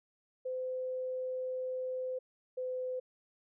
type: tone pair in turn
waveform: sine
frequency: 512 / 508.8 Hz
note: C5 / C5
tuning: -38 / -48 cents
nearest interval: unison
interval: 10 cents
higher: first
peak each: -34 / -34 dBFS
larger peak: neither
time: 0.45-2.19 / 2.57-3 s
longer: first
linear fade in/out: 10 ms
effects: none